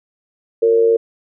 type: tone with amplitude modulation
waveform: sine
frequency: 458 Hz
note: A#4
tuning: 31 cents flat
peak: -7 dBFS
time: 0.62-0.97 s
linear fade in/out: 10 ms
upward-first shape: sine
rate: 104 Hz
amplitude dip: 60%
effects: none